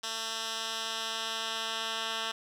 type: tone with band-pass filter sweep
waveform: 10% pulse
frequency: 224.1 Hz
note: A3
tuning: 32 cents sharp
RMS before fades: -35 dBFS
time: 0.03-2.32 s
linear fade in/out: 10 ms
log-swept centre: 4700 to 3100 Hz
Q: 1.2
effects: 10-bit